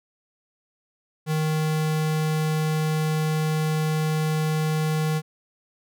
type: tone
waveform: square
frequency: 155.8 Hz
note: D#3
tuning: 3 cents sharp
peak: -22 dBFS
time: 1.26-5.22 s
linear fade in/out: 50 ms
effects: none